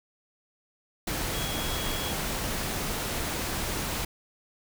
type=tone in noise; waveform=sine; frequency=3322 Hz; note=G#7; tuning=in tune; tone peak=-37 dBFS; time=1.34-2.12 s; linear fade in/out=5 ms; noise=pink; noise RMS=-31 dBFS; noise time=1.07-4.05 s; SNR=-9 dB; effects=none